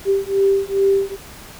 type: beating tone pair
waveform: sine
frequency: 391.2 / 393.6 Hz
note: G4 / G4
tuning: -4 / +7 cents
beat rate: 2.4 Hz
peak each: -17 dBFS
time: 0.05-1.17 s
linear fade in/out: 50 ms
effects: pink hiss -39 dBFS RMS until 1.59 s